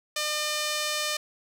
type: tone with band-pass filter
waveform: sawtooth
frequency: 603 Hz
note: D5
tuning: 46 cents sharp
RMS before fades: -29 dBFS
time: 0.16-1.17 s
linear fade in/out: 5 ms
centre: 5300 Hz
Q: 0.69
effects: none